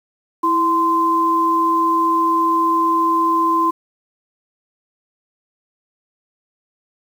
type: tone pair together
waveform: sine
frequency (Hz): 329.9 / 1035.6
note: E4 / C6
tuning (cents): +1 / -18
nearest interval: octave + minor sixth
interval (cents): 1981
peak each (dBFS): -20 / -14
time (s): 0.43-3.71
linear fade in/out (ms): 10
effects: 7-bit